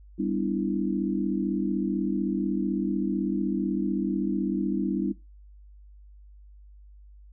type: chord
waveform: sine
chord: E minor seventh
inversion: first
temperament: equal with one note detuned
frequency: 196 / 249.5 / 293.7 / 329.6 Hz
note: G3 / B3 / D4 / E4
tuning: 0 / +18 / 0 / 0 cents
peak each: -29 / -32 / -29 / -30 dBFS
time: 0.18-5.13 s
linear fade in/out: 20 ms
effects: noise-tail reverb RT60 0.2 s tail -18 dB re dry + added 50 Hz sine -47 dBFS peak until 7.32 s